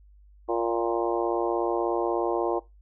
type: harmonic tone with a mistuned harmonic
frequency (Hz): 116.54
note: A#2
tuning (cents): 0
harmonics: 3 / 4 / 5 / 6 / 7 / 8 / 9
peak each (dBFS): -27 / -29 / -31 / -33 / -34 / -35 / -36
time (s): 0.48-2.6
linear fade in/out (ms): 20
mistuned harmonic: 7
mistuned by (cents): -23
effects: noise-tail reverb RT60 0.2 s tail -19 dB re dry + added 50 Hz sine -51 dBFS peak until 2.81 s